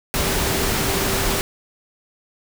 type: tone in noise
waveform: sine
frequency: 390 Hz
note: G4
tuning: 9 cents flat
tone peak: -29 dBFS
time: 0.14-1.41 s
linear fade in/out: 0 ms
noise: pink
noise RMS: -21 dBFS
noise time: 0.14-1.41 s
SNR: -11 dB
effects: none